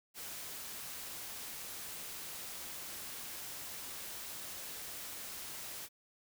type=noise; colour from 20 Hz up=white; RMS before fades=-45 dBFS; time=0.14-5.89 s; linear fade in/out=50 ms; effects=none